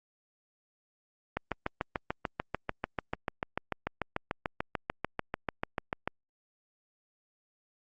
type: click train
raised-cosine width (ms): 0.5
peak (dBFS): -15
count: 33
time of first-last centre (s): 1.37-6.076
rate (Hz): 6.8
effects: Opus 48 kbps